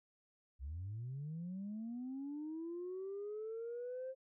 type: linear sweep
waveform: sine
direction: up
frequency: 61.74 to 530 Hz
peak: -40 dBFS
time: 0.59-4.15 s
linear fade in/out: 50 ms
effects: tanh soft clip ceiling -38 dBFS